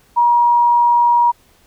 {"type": "tone", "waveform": "sine", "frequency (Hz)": 954, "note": "A#5", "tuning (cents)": 40, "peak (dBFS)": -9, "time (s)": [0.16, 1.32], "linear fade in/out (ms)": 20, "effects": ["pink hiss -53 dBFS RMS until 1.66 s"]}